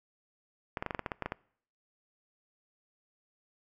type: clicks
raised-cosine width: 0.5 ms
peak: -18 dBFS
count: 11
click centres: 0.772 / 0.825 / 0.863 / 0.908 / 0.948 / 0.993 / 1.062 / 1.118 / 1.223 / 1.26 / 1.321 s
effects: noise-tail reverb RT60 0.6 s tail -24 dB re dry